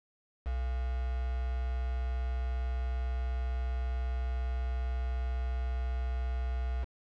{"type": "tone with quantisation", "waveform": "sine", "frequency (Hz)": 62.7, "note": "B1", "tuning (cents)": 27, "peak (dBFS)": -30, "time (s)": [0.45, 6.85], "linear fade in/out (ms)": 20, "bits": 7, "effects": ["low-pass 3000 Hz 12 dB/octave"]}